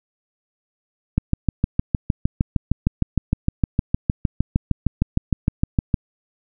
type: click train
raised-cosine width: 5 ms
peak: -4 dBFS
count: 32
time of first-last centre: 1.18-5.942 s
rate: 6.51 Hz
effects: none